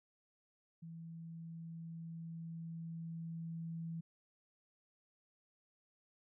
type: tone with level ramp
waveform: sine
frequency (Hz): 165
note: E3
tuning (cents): +2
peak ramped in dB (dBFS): -47 to -40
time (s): 0.82-4.01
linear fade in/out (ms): 10
effects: none